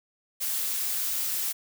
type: noise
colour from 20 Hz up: blue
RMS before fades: -29 dBFS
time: 0.4-1.53 s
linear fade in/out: 20 ms
effects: none